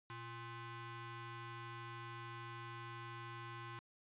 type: ring-modulated tone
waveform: sawtooth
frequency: 466.2 Hz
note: A#4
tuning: in tune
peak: -40 dBFS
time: 0.1-3.79 s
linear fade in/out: 0 ms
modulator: 586 Hz
effects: resampled to 8000 Hz